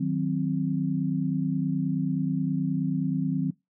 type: chord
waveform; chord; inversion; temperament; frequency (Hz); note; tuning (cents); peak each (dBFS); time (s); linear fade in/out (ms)
sine; C diminished; first; equal; 155.56 / 185 / 261.6; Eb3 / Gb3 / C4; 0 / 0 / 0; -28; 0-3.51; 10
effects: noise-tail reverb RT60 0.2 s tail -23 dB re dry